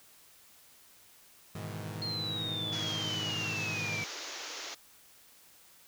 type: chord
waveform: sawtooth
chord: E major seventh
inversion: first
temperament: equal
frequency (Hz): 103.83 / 123.47 / 155.56 / 164.81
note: G#2 / B2 / D#3 / E3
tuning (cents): 0 / 0 / 0 / 0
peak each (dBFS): -37 / -42 / -39 / -42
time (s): 1.55-4.04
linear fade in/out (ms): 5
type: exponential sweep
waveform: sine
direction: down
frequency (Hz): 4252 to 2298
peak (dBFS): -34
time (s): 2.02-4.04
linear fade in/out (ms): 0
type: band-pass noise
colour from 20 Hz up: white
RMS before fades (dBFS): -42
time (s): 2.72-4.75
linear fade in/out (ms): 10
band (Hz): 280 to 6800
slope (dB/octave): 96
effects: white hiss -59 dBFS RMS until 5.87 s